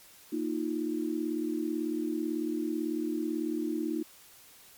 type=chord; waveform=sine; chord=Bb suspended fourth; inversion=none; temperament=equal; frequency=233.1 / 311.1 / 349.2 Hz; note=Bb3 / Eb4 / F4; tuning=0 / 0 / 0 cents; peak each=-36 / -31 / -35 dBFS; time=0.32-4.03 s; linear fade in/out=10 ms; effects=white hiss -55 dBFS RMS until 4.77 s + MP3 96 kbps